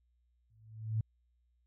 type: tone with exponential growth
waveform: sine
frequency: 110 Hz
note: A2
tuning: in tune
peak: -27 dBFS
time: 0.5-1.01 s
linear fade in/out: 5 ms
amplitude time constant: 110 ms
effects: added 60 Hz sine -70 dBFS peak until 1.66 s